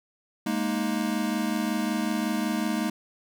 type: chord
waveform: square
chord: Ab suspended second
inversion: none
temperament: equal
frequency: 207.7 / 233.1 / 311.1 Hz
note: Ab3 / Bb3 / Eb4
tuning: 0 / 0 / 0 cents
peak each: -30 / -30 / -31 dBFS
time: 0.46-2.9 s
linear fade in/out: 5 ms
effects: none